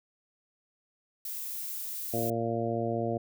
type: noise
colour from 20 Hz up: violet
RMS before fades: -37 dBFS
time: 1.25-2.3 s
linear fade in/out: 2 ms
type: harmonic tone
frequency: 115.5 Hz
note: A#2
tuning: 16 cents flat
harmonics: 1 / 2 / 3 / 4 / 5 / 6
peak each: -35 / -35 / -35 / -35 / -35 / -35 dBFS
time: 2.13-3.18 s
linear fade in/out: 10 ms
effects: none